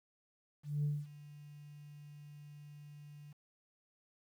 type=tone with ADSR envelope; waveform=sine; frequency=146.83 Hz; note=D3; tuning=in tune; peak=-29 dBFS; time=0.63-3.33 s; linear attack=210 ms; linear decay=220 ms; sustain=-21 dB; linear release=10 ms; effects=tanh soft clip ceiling -28 dBFS + 11-bit